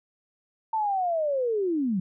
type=linear sweep; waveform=sine; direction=down; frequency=900 to 174.61 Hz; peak=-23 dBFS; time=0.73-2 s; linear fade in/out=5 ms; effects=none